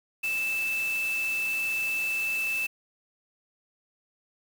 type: tone in noise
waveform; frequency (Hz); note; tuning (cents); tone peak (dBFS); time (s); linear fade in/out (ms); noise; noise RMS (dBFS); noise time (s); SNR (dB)
sine; 2637; E7; 0; -26; 0.23-2.67; 10; white; -40; 0.23-2.67; +11
effects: none